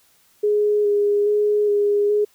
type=tone with vibrato; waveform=sine; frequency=413.9 Hz; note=G#4; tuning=6 cents flat; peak=-15 dBFS; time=0.43-2.25 s; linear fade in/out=10 ms; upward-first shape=square; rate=1.2 Hz; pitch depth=15 cents each way; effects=white hiss -58 dBFS RMS until 2.34 s